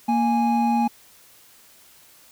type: tone pair together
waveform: triangle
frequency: 233.3 / 829.8 Hz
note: A#3 / G#5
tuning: +2 / -2 cents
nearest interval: octave + minor seventh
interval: 2196 cents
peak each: -18 / -19 dBFS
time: 0.08-0.88 s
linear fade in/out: 10 ms
effects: white hiss -52 dBFS RMS until 2.31 s